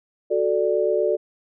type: chord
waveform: sine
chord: D major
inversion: first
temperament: equal with one note detuned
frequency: 370 / 438.2 / 587.3 Hz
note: F#4 / A4 / D5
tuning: 0 / -7 / 0 cents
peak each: -23 / -22 / -22 dBFS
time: 0.3-1.17 s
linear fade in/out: 20 ms
effects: none